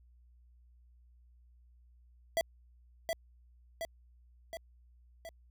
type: tone with echo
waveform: square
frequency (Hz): 662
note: E5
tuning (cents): +7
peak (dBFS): -28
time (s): 2.37-2.41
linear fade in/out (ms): 0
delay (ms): 720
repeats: 4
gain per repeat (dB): -4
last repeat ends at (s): 5.29
effects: added 60 Hz sine -59 dBFS peak until 5.5 s